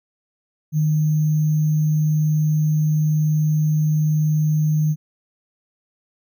sine tone with sample-and-hold, 153.5 Hz, D#3, 23 cents flat, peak -15 dBFS, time 0.72-4.96 s, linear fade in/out 50 ms, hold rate 6300 Hz, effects none

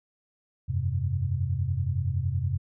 sine chord, F suspended second, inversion none, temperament equal, 87.31 / 98 / 130.81 Hz, F2 / G2 / C3, 0 / 0 / 0 cents, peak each -29 dBFS, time 0.68-2.58 s, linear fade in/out 20 ms, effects none

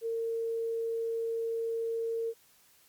sine tone, 456.8 Hz, A#4, 35 cents flat, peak -30 dBFS, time 0.01-2.34 s, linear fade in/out 50 ms, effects white hiss -63 dBFS RMS until 2.88 s + Opus 48 kbps

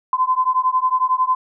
sine beating tone pair, 1019 / 1030 Hz, C6 / C6, -46 / -28 cents, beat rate 11 Hz, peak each -18 dBFS, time 0.13-1.35 s, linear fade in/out 2 ms, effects none

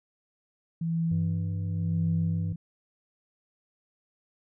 sine tone with tremolo, 165.5 Hz, E3, 7 cents sharp, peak -24 dBFS, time 0.81-2.56 s, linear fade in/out 5 ms, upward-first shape sine, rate 0.96 Hz, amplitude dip 70%
harmonic tone, 98.5 Hz, G2, 9 cents sharp, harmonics 1 / 3 / 5, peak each -29 / -49 / -54 dBFS, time 1.11-2.53 s, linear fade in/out 5 ms
effects none

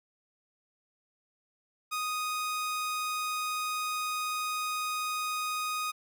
sawtooth tone, 1244.5 Hz, D#6, in tune, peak -27 dBFS, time 1.91-5.92 s, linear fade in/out 20 ms, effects none

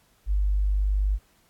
sine tone, 49.77 Hz, G1, 27 cents sharp, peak -20 dBFS, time 0.26-1.19 s, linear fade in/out 50 ms, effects pink hiss -63 dBFS RMS until 1.49 s + AAC 64 kbps

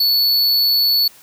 square tone, 4435 Hz, C#8, in tune, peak -13 dBFS, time 0-1.08 s, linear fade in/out 5 ms, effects white hiss -46 dBFS RMS until 1.22 s

